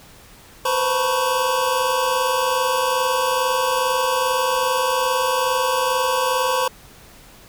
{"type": "tone cluster", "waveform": "square", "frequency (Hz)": [493.6, 516, 897, 979, 1109], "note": ["B4", "C5", "A5", "B5", "C#6"], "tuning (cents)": [-1, -24, 33, -15, 0], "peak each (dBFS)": [-31, -23, -27, -24, -25], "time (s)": [0.65, 6.68], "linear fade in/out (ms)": 5, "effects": ["pink hiss -46 dBFS RMS until 7.48 s"]}